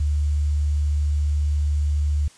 sine tone with quantisation, 73.8 Hz, D2, 9 cents sharp, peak -18 dBFS, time 0-2.28 s, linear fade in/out 5 ms, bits 8, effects white hiss -51 dBFS RMS until 2.37 s + resampled to 22050 Hz

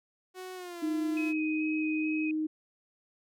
sawtooth tone with pitch glide, 370 to 339.3 Hz, F#4 to F4, 0 to -50 cents, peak -36 dBFS, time 0.34-1.34 s, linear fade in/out 50 ms, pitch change -150 cents, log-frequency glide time 0.55-0.81 s
sine tone, 311.1 Hz, D#4, in tune, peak -28 dBFS, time 0.82-2.47 s, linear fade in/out 10 ms
sine tone with vibrato, 2522 Hz, D#7, 23 cents sharp, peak -35 dBFS, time 1.17-2.31 s, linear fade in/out 2 ms, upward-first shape square, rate 2.3 Hz, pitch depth 11 cents each way
effects none

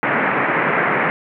white band-pass noise, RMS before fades -18 dBFS, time 0.03-1.1 s, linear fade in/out 0 ms, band 130 to 2200 Hz, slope 48 dB/octave, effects none

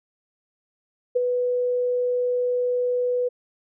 sine tone with ADSR envelope, 493.9 Hz, B4, in tune, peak -15 dBFS, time 1.15-3.29 s, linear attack 15 ms, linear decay 15 ms, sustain -5 dB, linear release 15 ms, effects none

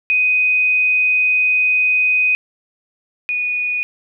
sine tone pair in turn, 2500 / 2468 Hz, D#7 / D#7, +8 / -15 cents, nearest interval unison, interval 23 cents, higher first, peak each -12 / -17 dBFS, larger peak first, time 0.1-2.35 / 3.29-3.83 s, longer first, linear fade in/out 0 ms, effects none

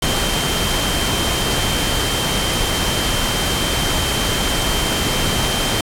sine tone in noise, 3136 Hz, G7, in tune, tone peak -24 dBFS, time 0.02-5.81 s, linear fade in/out 5 ms, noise pink, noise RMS -19 dBFS, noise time 0.02-5.81 s, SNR -8 dB, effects low-pass 12000 Hz 12 dB/octave

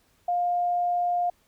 sine tone, 706 Hz, F5, 19 cents sharp, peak -22 dBFS, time 0.28-1.3 s, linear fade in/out 5 ms, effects pink hiss -65 dBFS RMS until 1.47 s

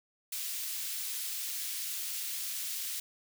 white high-pass noise, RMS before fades -37 dBFS, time 0.32-3 s, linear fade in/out 5 ms, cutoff 2600 Hz, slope 12 dB/octave, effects none

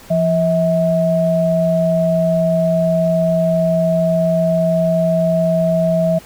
sine tone pair together, 170.84 / 645 Hz, F3 / E5, -38 / -38 cents, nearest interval octave + major seventh, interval 2300 cents, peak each -16 / -14 dBFS, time 0.1-6.19 s, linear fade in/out 10 ms, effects pink hiss -41 dBFS RMS until 6.25 s

